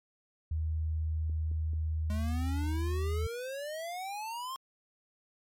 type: tone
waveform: sine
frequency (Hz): 78.9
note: D#2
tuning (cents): +25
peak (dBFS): -29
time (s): 0.51-3.27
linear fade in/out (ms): 5
type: clicks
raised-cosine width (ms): 3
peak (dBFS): -38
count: 4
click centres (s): 1.297 / 1.515 / 1.734 / 2.637
type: exponential sweep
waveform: square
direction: up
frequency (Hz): 207.4 to 1077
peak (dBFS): -37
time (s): 2.1-4.56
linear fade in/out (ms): 0
effects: MP3 64 kbps